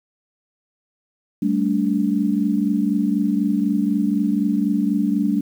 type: chord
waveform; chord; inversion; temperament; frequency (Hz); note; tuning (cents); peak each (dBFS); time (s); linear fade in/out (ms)
sine; G suspended second; none; equal with one note detuned; 196 / 220 / 288.6; G3 / A3 / D4; 0 / 0 / -30; -21; 1.42-5.41; 5
effects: 8-bit